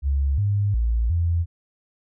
sine tone with pitch steps, 69.3 / 101.8 / 57.2 / 84.8 Hz, C#2 / G#2 / A#1 / E2, 0 / -34 / -32 / +50 cents, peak -18 dBFS, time 0.02-1.46 s, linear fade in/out 50 ms, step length 360 ms, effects none

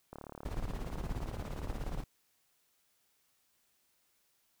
click train, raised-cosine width 1 ms, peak -31 dBFS, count 69, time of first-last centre 0.13-2.003 s, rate 36.3 Hz
brown noise with tremolo, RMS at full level -36 dBFS, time 0.45-2.04 s, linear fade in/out 5 ms, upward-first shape sine, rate 17 Hz, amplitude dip 65%
effects white hiss -74 dBFS RMS until 4.6 s

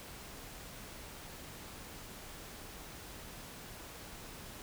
silence, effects pink hiss -49 dBFS RMS until 4.62 s

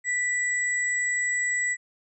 sine tone pair together, 1968 / 7797 Hz, B6 / B8, -7 / -23 cents, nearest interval 2 octaves, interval 2384 cents, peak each -24 / -30 dBFS, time 0.04-1.77 s, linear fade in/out 50 ms, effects none

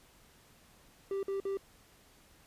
triangle tone bursts, 392 Hz, G4, in tune, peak -30 dBFS, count 3, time 1.11-1.572 s, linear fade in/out 2 ms, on 120 ms, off 51 ms, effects pink hiss -62 dBFS RMS until 2.46 s + resampled to 32000 Hz

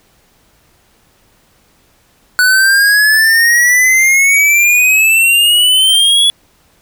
square exponential sweep, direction up, 1480 to 3405 Hz, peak -7 dBFS, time 2.39-6.3 s, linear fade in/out 0 ms, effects pink hiss -52 dBFS RMS until 6.81 s

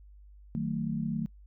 sine chord, D# diminished, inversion none, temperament just, 155.56 / 186.68 / 224 Hz, D#3 / F#3 / A3, 0 / +16 / +31 cents, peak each -34 / -35 / -32 dBFS, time 0.55-1.26 s, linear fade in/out 0 ms, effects noise-tail reverb RT60 0.1 s tail -26 dB re dry + added 50 Hz sine -50 dBFS peak until 1.46 s

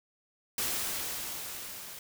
white noise with level ramp, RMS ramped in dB -31 to -45 dBFS, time 0.58-1.99 s, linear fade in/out 2 ms, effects none

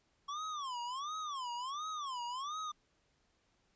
square tone with vibrato, 1100 Hz, C#6, 14 cents flat, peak -39 dBFS, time 0.28-2.72 s, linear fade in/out 10 ms, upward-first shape sine, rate 1.4 Hz, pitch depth 250 cents each way, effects pink hiss -75 dBFS RMS until 3.75 s + resampled to 16000 Hz

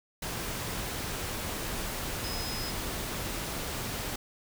sine tone in noise, 5080 Hz, D#8, 35 cents sharp, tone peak -38 dBFS, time 2.24-2.71 s, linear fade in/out 5 ms, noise pink, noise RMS -35 dBFS, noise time 0.22-4.16 s, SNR -6 dB, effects none

